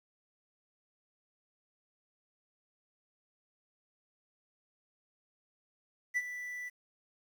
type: tone with ADSR envelope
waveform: triangle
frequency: 1975.5 Hz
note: B6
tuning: in tune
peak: -25 dBFS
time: 6.14-6.7 s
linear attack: 29 ms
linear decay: 43 ms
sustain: -12 dB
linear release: 23 ms
effects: 10-bit